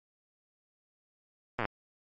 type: slowing click train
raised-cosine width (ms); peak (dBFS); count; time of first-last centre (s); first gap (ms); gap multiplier
0.5; -16; 8; 1.59-1.653; 8; 1.04
effects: MP3 48 kbps